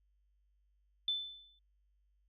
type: tone with exponential decay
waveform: sine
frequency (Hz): 3520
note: A7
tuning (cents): 0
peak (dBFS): -29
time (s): 1.08-1.59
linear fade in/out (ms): 2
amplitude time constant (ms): 110
effects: added 50 Hz sine -70 dBFS peak until 2.28 s